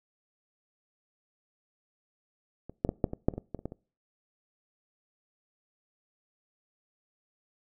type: clicks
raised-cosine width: 2 ms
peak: -28 / -11 / -14 / -10 / -21 / -9 / -27 / -22 / -21 / -30 / -21 / -28 dBFS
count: 12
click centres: 2.696 / 2.849 / 2.891 / 3.042 / 3.134 / 3.285 / 3.338 / 3.38 / 3.547 / 3.591 / 3.656 / 3.721 s
effects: noise-tail reverb RT60 0.4 s tail -23 dB re dry